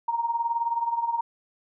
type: tone with tremolo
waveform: sine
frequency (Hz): 932.3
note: A#5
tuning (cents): 0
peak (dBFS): -20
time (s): 0.08-1.21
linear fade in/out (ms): 5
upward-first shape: triangle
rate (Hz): 19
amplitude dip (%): 80
effects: none